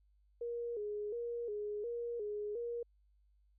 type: tone with vibrato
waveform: sine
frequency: 444.1 Hz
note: A4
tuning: 16 cents sharp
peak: -37 dBFS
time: 0.41-2.83 s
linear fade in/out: 5 ms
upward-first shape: square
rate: 1.4 Hz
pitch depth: 110 cents each way
effects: added 50 Hz sine -67 dBFS peak until 3.58 s